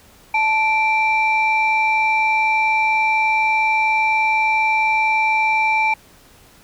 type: tone pair together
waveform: sine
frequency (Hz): 875.8 / 2349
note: A5 / D7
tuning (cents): -8 / 0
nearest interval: octave + perfect fourth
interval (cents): 1708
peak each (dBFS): -16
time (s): 0.34-5.94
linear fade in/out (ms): 5
effects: tanh soft clip ceiling -9 dBFS + pink hiss -49 dBFS RMS until 6.63 s